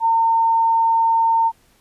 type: tone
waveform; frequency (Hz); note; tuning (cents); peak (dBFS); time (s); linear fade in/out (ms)
sine; 910; A#5; -42; -13; 0-1.52; 50
effects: pink hiss -57 dBFS RMS until 1.8 s + resampled to 32000 Hz